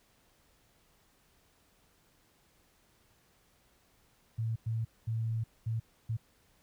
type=tone bursts at uneven times; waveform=sine; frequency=112.9 Hz; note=A2; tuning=45 cents sharp; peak=-30 dBFS; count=5; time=4.38-4.56 / 4.66-4.85 / 5.07-5.44 / 5.66-5.8 / 6.09-6.17 s; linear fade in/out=10 ms; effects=pink hiss -68 dBFS RMS until 6.62 s